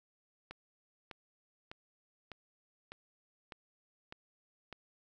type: click train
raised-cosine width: 0.3 ms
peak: -29 dBFS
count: 8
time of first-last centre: 0.51-4.727 s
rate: 1.66 Hz
effects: none